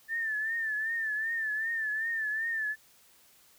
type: tone with vibrato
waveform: sine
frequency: 1775 Hz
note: A6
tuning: 15 cents sharp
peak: -29 dBFS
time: 0.08-2.76 s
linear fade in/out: 50 ms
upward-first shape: triangle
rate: 2.6 Hz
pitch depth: 84 cents each way
effects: white hiss -61 dBFS RMS until 3.58 s